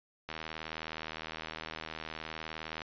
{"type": "click train", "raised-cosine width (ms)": 0.3, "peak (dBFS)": -23, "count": 202, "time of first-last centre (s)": [0.29, 2.818], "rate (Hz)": 79.5, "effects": ["resampled to 11025 Hz"]}